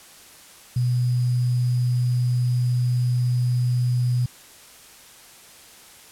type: tone with sample-and-hold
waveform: sine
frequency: 123.47 Hz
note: B2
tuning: in tune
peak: -18 dBFS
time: 0.76-4.26 s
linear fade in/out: 5 ms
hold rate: 4900 Hz
effects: white hiss -47 dBFS RMS until 6.11 s + low-pass 12000 Hz 12 dB/octave